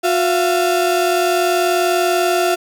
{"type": "tone pair together", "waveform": "35% pulse", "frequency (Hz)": [360, 679.6], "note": ["F#4", "F5"], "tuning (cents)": [-47, -47], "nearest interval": "major seventh", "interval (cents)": 1100, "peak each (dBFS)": -15, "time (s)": [0.03, 2.56], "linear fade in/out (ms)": 20, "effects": ["8-bit"]}